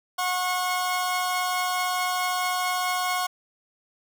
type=tone pair together; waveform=sawtooth; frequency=728 / 1089.7 Hz; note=F#5 / C#6; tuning=-28 / -30 cents; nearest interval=perfect fifth; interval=698 cents; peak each=-23 / -23 dBFS; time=0.18-3.27 s; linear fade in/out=10 ms; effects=none